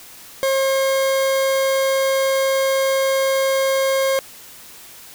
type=tone; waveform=40% pulse; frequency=537 Hz; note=C5; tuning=45 cents sharp; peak=-15 dBFS; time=0.43-4.19 s; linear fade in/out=0 ms; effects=white hiss -41 dBFS RMS until 5.14 s